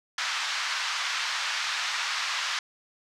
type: band-pass noise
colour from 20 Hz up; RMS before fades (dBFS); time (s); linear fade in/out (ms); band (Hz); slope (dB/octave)
pink; -30; 0.18-2.59; 2; 1100 to 5800; 24
effects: none